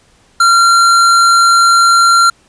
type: tone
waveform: square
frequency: 1375 Hz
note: F6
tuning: 27 cents flat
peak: -6 dBFS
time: 0.4-2.3 s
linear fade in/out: 5 ms
effects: pink hiss -50 dBFS RMS until 2.48 s + resampled to 22050 Hz